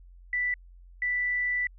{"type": "tone pair in turn", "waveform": "sine", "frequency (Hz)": [1975.5, 1975.5], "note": ["B6", "B6"], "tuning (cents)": [0, 0], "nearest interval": "unison", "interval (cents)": 0, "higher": "neither", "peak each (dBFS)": -25, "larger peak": "neither", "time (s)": [[0.33, 0.54], [1.02, 1.67]], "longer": "second", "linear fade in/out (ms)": 2, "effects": ["added 44 Hz sine -48 dBFS peak until 1.78 s"]}